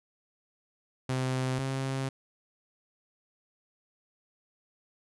sawtooth tone pair in turn, 129.7 / 133.73 Hz, C3 / C3, -15 / +38 cents, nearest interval minor second, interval 53 cents, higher second, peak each -24 / -26 dBFS, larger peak first, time 1.09-1.59 / 1.59-2.09 s, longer neither, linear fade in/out 5 ms, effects resampled to 24000 Hz

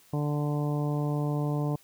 harmonic tone, 147.3 Hz, D3, 6 cents sharp, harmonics 1 / 2 / 3 / 4 / 5 / 6 / 7, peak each -27 / -33 / -37 / -39 / -41 / -43 / -44 dBFS, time 0.13-1.76 s, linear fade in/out 5 ms, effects white hiss -59 dBFS RMS until 1.83 s

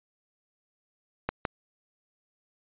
clicks, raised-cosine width 0.5 ms, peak -12 dBFS, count 2, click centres 1.29 / 1.452 s, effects resampled to 8000 Hz

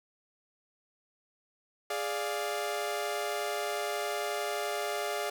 sawtooth chord, D diminished, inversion second, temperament equal, 415.3 / 587.3 / 698.5 Hz, Ab4 / D5 / F5, 0 / 0 / 0 cents, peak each -32 dBFS, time 1.9-5.3 s, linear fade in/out 5 ms, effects none

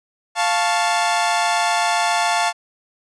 sawtooth chord, F augmented, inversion none, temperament equal, 698.5 / 880 / 1108.7 Hz, F5 / A5 / C#6, 0 / 0 / 0 cents, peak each -16 / -16 / -22 dBFS, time 0.35-2.53 s, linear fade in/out 50 ms, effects resampled to 22050 Hz

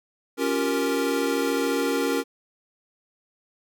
square chord, G half-diminished seventh, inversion second, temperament equal with one note detuned, 277.2 / 350.4 / 392 / 466.2 Hz, Db4 / F4 / G4 / Bb4, 0 / +6 / 0 / 0 cents, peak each -27 / -31 / -31 / -27 dBFS, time 0.37-2.24 s, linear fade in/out 50 ms, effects none

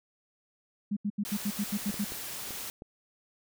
sine tone bursts, 205.2 Hz, G#3, 21 cents flat, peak -27 dBFS, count 9, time 0.91-2.047 s, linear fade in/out 10 ms, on 57 ms, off 78 ms
white noise, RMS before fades -39 dBFS, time 1.25-2.7 s, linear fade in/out 0 ms
clicks, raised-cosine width 2 ms, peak -30 dBFS, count 5, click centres 1.894 / 1.942 / 2.121 / 2.507 / 2.821 s
effects none

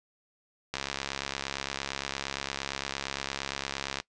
click train, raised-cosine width 0.2 ms, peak -14 dBFS, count 225, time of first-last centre 0.74-4.001 s, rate 68.7 Hz, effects noise-tail reverb RT60 0.1 s tail -21 dB re dry + resampled to 22050 Hz

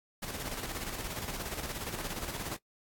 pink noise with tremolo, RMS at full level -37 dBFS, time 0.22-2.57 s, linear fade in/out 10 ms, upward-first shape square, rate 17 Hz, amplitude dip 45%, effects noise-tail reverb RT60 0.1 s tail -20 dB re dry + AAC 64 kbps

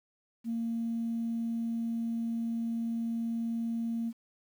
sine tone, 230.1 Hz, A#3, 22 cents flat, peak -29 dBFS, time 0.44-4.13 s, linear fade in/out 50 ms, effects tanh soft clip ceiling -26 dBFS + 10-bit

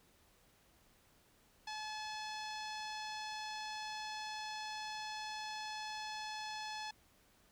sawtooth tone with low-pass filter, 859 Hz, A5, 42 cents flat, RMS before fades -44 dBFS, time 1.67-6.91 s, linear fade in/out 5 ms, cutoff 5100 Hz, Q 2.5, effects pink hiss -69 dBFS RMS until 7.51 s

